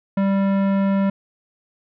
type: tone with tanh clipping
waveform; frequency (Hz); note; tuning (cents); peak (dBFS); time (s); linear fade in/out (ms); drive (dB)
sine; 196; G3; 0; -18; 0.17-1.1; 5; 17
effects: none